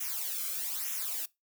blue noise with flanger, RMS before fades -35 dBFS, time 0-1.26 s, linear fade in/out 10 ms, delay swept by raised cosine 0.22 to 1.11 ms, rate 1.1 Hz, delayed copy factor -0.8, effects noise-tail reverb RT60 0.2 s tail -22 dB re dry

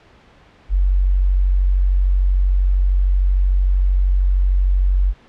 sine tone, 46.53 Hz, F#1, 10 cents sharp, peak -12 dBFS, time 0.69-5.14 s, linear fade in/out 50 ms, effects pink hiss -49 dBFS RMS until 5.28 s + low-pass 3000 Hz 12 dB/octave

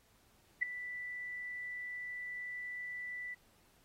sine tone with ADSR envelope, 1975.5 Hz, B6, in tune, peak -25 dBFS, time 0.61-3.35 s, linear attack 19 ms, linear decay 3 ms, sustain -15 dB, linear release 17 ms, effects pink hiss -69 dBFS RMS until 3.84 s + AAC 48 kbps

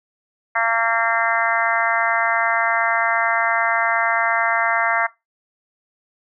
harmonic tone, 228.7 Hz, A#3, 33 cents flat, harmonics 3 / 4 / 5 / 6 / 7 / 8 / 9, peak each -24 / -24 / -24 / -24 / -24 / -24 / -24 dBFS, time 0.55-5.07 s, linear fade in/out 10 ms, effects noise-tail reverb RT60 0.2 s tail -19 dB re dry

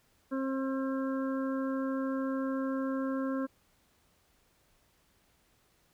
harmonic tone with a mistuned harmonic, 266.7 Hz, C4, 33 cents sharp, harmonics 1 / 2 / 4 / 5 / 6, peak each -31 / -37 / -43 / -45 / -47 dBFS, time 0.31-3.47 s, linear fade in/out 20 ms, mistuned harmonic 5, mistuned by +17 cents, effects pink hiss -69 dBFS RMS until 5.93 s

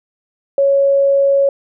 sine tone, 554.4 Hz, C#5, in tune, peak -9 dBFS, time 0.58-1.49 s, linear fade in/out 2 ms, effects none

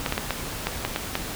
clicks, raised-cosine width 0.3 ms, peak -8 dBFS, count 8, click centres 0.062 / 0.124 / 0.179 / 0.307 / 0.67 / 0.85 / 0.961 / 1.154 s, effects pink hiss -33 dBFS RMS until 1.35 s

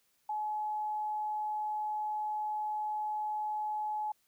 sine tone, 850 Hz, G#5, 40 cents sharp, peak -32 dBFS, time 0.29-4.12 s, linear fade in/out 5 ms, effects white hiss -73 dBFS RMS until 4.27 s

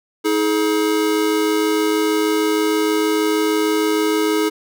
square tone pair together, 317.7 / 424.1 Hz, D#4 / G#4, +36 / +36 cents, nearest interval perfect fourth, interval 500 cents, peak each -19 dBFS, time 0.24-4.5 s, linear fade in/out 20 ms, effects none

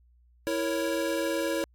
square chord, A# diminished, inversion second, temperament equal, 329.6 / 466.2 / 554.4 Hz, E4 / A#4 / C#5, 0 / 0 / 0 cents, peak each -31 / -35 / -31 dBFS, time 0.47-1.64 s, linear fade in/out 0 ms, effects added 60 Hz sine -58 dBFS peak until 1.74 s + AAC 64 kbps

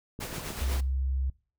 clicks, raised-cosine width 3 ms, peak -25 dBFS, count 4, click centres 0.191 / 0.329 / 0.382 / 0.505 s
pink noise with tremolo, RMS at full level -36 dBFS, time 0.2-0.81 s, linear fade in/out 10 ms, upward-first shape sine, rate 8 Hz, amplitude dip 40%
sine tone, 66.2 Hz, C2, 21 cents sharp, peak -26 dBFS, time 0.61-1.3 s, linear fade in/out 5 ms
effects noise-tail reverb RT60 0.4 s tail -22 dB re dry

